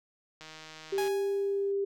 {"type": "click train", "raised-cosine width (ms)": 0.2, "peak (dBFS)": -29, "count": 106, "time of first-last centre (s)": [0.41, 1.079], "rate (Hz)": 157}
{"type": "tone with pitch glide", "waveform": "sine", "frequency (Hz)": [392, 397], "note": ["G4", "G4"], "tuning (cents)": [0, 22], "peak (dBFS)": -27, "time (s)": [0.92, 1.85], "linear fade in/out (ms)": 10, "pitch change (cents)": 22, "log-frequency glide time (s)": [1.03, 1.3]}
{"type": "tone with exponential decay", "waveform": "sawtooth", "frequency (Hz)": 830.6, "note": "G#5", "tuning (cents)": 0, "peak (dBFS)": -27, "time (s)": [0.98, 1.72], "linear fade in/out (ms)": 1, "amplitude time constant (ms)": 160}
{"effects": []}